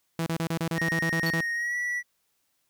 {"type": "tone bursts", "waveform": "sawtooth", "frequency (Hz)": 164.81, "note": "E3", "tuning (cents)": 0, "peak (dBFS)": -22, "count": 12, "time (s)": [0.19, 1.407], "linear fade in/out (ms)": 2, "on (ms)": 73, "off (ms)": 31}
{"type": "tone with pitch glide", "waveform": "triangle", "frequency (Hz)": [1864.7, 1948.4], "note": ["A#6", "B6"], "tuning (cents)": [0, -24], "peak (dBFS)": -25, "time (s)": [0.75, 2.03], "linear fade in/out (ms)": 50, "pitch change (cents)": 76, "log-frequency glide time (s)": [1.54, 1.76]}
{"type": "tone with exponential decay", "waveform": "square", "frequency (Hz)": 4435, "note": "C#8", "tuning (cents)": 0, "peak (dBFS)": -28, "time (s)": [1.26, 1.37], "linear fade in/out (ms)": 5, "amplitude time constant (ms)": 22}
{"effects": ["white hiss -73 dBFS RMS until 2.69 s"]}